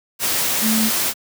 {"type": "tone in noise", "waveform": "sine", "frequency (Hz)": 220, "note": "A3", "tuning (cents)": 0, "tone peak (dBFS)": -17, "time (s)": [0.61, 0.91], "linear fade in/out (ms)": 50, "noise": "white", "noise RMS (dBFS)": -20, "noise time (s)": [0.19, 1.14], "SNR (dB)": 0, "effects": ["high-pass 100 Hz 12 dB/octave"]}